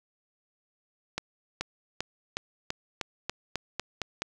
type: accelerating click train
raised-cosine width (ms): 0.2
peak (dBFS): -13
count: 11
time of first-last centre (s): 1.18-4.22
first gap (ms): 430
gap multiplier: 0.92
effects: none